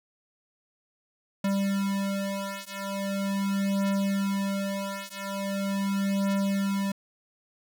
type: beating tone pair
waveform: square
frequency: 196.9 / 197.31 Hz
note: G3 / G3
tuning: +8 / +12 cents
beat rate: 0.41 Hz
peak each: -30 dBFS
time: 1.44-6.92 s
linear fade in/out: 5 ms
effects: 10-bit